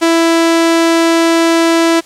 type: tone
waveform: sawtooth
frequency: 331.5 Hz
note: E4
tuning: 10 cents sharp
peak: -4 dBFS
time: 0.01-2.01 s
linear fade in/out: 20 ms
effects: white hiss -40 dBFS RMS until 2.05 s + low-pass 9000 Hz 12 dB/octave